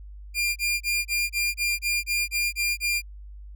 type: tone bursts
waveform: sawtooth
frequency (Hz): 2401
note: D7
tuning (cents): +38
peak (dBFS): -19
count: 11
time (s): 0.34-3.02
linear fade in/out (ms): 50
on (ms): 220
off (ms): 26
effects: added 50 Hz sine -39 dBFS peak until 3.55 s